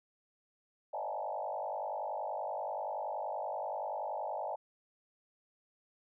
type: tone with frequency modulation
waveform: sine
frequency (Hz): 732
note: F#5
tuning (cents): -19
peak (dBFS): -35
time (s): 0.93-4.56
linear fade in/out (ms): 10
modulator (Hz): 50.5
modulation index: 3.4
effects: none